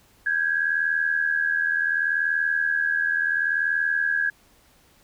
sine tone pair together, 1580.5 / 1661.2 Hz, G6 / G#6, +14 / 0 cents, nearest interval minor second, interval 86 cents, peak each -25 / -22 dBFS, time 0.26-4.3 s, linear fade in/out 5 ms, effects pink hiss -58 dBFS RMS until 5.03 s

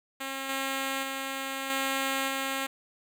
5% pulse tone with level steps, 269.7 Hz, C#4, 47 cents flat, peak -22 / -18 / -21 / -16 / -18 dBFS, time 0.2-2.67 s, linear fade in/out 10 ms, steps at 0.49 / 1.03 / 1.7 / 2.28 s, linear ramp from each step 2 ms, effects none

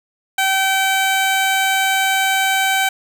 15% pulse tone, 770 Hz, G5, 31 cents flat, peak -8 dBFS, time 0.38-2.89 s, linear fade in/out 5 ms, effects none

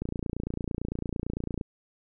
click train, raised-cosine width 3 ms, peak -18 dBFS, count 47, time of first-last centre 0.02-1.612 s, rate 28.9 Hz, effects none

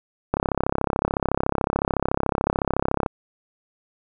click train, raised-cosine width 1 ms, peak -6 dBFS, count 93, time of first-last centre 0.34-3.062 s, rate 33.8 Hz, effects none

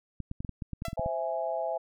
clicks, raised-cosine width 5 ms, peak -23 dBFS, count 12, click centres 0.203 / 0.314 / 0.405 / 0.448 / 0.493 / 0.622 / 0.733 / 0.821 / 0.883 / 0.931 / 0.995 / 1.061 s
sawtooth tone with exponential decay, 670 Hz, E5, 28 cents sharp, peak -26 dBFS, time 0.85-0.96 s, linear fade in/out 2 ms, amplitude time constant 22 ms
sine chord, C augmented, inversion none, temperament equal, 523.3 / 659.3 / 830.6 Hz, C5 / E5 / G#5, 0 / 0 / 0 cents, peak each -35 / -31 / -35 dBFS, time 0.97-1.78 s, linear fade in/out 10 ms
effects none

